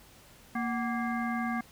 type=harmonic tone with a mistuned harmonic; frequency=233.1 Hz; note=A#3; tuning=in tune; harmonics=1 / 3 / 5 / 7 / 9; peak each=-31 / -36 / -38 / -39 / -41 dBFS; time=0.55-1.61 s; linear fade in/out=5 ms; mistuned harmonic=3; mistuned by=+120 cents; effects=pink hiss -56 dBFS RMS until 1.71 s